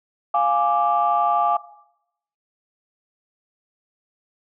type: chord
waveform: sine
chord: D diminished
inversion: first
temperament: equal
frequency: 698.5 / 830.6 / 1174.7 Hz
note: F5 / Ab5 / D6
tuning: 0 / 0 / 0 cents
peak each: -20 dBFS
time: 0.34-1.57 s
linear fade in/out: 5 ms
effects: noise-tail reverb RT60 0.8 s tail -18 dB re dry + tanh soft clip ceiling -8 dBFS